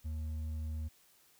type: tone with hard clipping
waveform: sine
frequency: 77.78 Hz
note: D#2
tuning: in tune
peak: -37 dBFS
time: 0.04-0.89 s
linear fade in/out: 20 ms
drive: 4 dB
effects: white hiss -66 dBFS RMS until 1.39 s